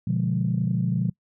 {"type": "chord", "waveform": "sine", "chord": "B diminished seventh", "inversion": "none", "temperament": "equal with one note detuned", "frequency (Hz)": [123.47, 146.83, 176.34, 207.7], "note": ["B2", "D3", "F3", "Ab3"], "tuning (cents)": [0, 0, 17, 0], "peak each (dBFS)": [-25, -29, -24, -30], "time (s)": [0.07, 1.1], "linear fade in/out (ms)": 5, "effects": ["noise-tail reverb RT60 0.1 s tail -24 dB re dry", "tanh soft clip ceiling -12 dBFS"]}